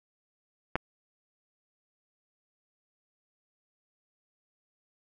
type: clicks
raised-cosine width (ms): 0.5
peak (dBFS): -10 / -24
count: 2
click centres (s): 0.756 / 0.762
effects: none